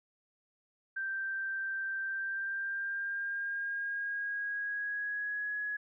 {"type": "tone with pitch glide", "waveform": "sine", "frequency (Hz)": [1568, 1680.5], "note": ["G6", "G#6"], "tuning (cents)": [0, 20], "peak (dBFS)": -33, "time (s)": [0.96, 5.77], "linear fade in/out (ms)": 10, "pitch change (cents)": 120, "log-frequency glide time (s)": [2.05, 5.57], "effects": []}